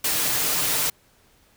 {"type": "noise with comb filter", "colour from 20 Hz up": "white", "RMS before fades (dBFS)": -23, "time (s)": [0.04, 0.9], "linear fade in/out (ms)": 5, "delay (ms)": 6.6, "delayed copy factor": 0.6, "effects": ["pink hiss -59 dBFS RMS until 1.56 s"]}